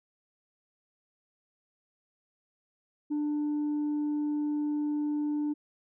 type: tone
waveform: sine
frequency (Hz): 296.6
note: D4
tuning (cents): +17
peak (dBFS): -25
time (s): 3.1-5.54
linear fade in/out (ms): 20
effects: tanh soft clip ceiling -26 dBFS